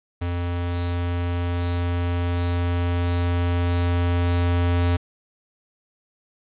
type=tone with level ramp; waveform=square; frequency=87.31 Hz; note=F2; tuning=in tune; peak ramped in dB=-24 to -18 dBFS; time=0.21-4.97 s; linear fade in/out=10 ms; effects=resampled to 8000 Hz + 8-bit